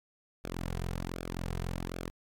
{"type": "tone with flanger", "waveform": "sawtooth", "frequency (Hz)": 43.65, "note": "F1", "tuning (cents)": 0, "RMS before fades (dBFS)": -37, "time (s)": [0.44, 2.1], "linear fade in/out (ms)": 0, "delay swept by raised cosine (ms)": [1, 3.6], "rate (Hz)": 1.3, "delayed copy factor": -0.8, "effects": ["AAC 64 kbps"]}